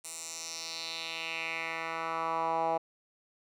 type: tone with band-pass filter sweep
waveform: 10% pulse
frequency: 163.8 Hz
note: E3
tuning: 11 cents flat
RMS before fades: -35 dBFS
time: 0.04-2.78 s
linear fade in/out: 10 ms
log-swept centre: 8700 to 740 Hz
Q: 2.8
effects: none